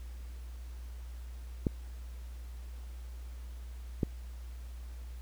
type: clicks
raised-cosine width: 3 ms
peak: -15 dBFS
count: 2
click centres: 1.668 / 4.032 s
effects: added 60 Hz sine -41 dBFS peak until 5.21 s + pink hiss -60 dBFS RMS until 5.21 s